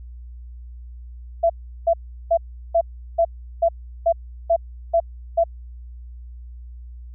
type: tone bursts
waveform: sine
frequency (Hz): 671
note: E5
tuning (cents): +31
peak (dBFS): -13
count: 10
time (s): 1.43-5.44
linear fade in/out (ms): 10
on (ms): 68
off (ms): 370
effects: added 60 Hz sine -35 dBFS peak until 7.14 s